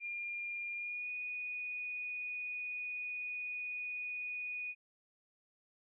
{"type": "tone with pitch glide", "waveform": "sine", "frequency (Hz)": [2406, 2471], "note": ["D7", "D#7"], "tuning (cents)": [41, -13], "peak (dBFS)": -38, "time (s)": [0, 4.75], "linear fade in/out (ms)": 50, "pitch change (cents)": 46, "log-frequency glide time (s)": [0.76, 1.1], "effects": []}